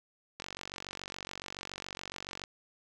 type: click train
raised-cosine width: 0.2 ms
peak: -22 dBFS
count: 97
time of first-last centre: 0.4-2.438 s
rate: 47.1 Hz
effects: none